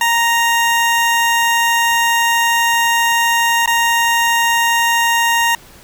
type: tone with dropouts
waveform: 20% pulse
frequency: 932.3 Hz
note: A#5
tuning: in tune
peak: -7 dBFS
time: 0.01-5.55 s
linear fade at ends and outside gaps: 2 ms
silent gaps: 3.66-3.675 s
effects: pink hiss -42 dBFS RMS until 5.83 s